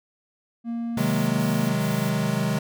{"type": "tone", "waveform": "triangle", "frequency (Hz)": 233.1, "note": "A#3", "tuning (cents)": 0, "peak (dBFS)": -24, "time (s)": [0.64, 1.75], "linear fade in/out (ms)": 50}
{"type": "chord", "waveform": "square", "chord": "Ab dominant seventh", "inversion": "first", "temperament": "equal with one note detuned", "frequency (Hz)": [130.81, 156.46, 185, 207.7], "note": ["C3", "Eb3", "Gb3", "Ab3"], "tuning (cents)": [0, 10, 0, 0], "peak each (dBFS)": [-29, -28, -30, -27], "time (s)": [0.97, 2.59], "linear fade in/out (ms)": 5}
{"type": "noise bursts", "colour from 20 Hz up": "blue", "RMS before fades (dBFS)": -41, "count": 3, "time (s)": [0.98, 2.1], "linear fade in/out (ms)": 10, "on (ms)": 300, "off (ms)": 110}
{"effects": []}